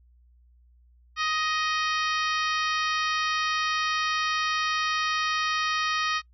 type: harmonic tone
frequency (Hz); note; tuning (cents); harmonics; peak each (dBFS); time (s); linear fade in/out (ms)
625; D#5; +8; 2 / 3 / 4 / 5 / 6 / 7 / 8 / 9; -27 / -31 / -33 / -35 / -37 / -38 / -39 / -40; 1.16-6.22; 50
effects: noise-tail reverb RT60 0.1 s tail -24 dB re dry + added 60 Hz sine -55 dBFS peak until 6.33 s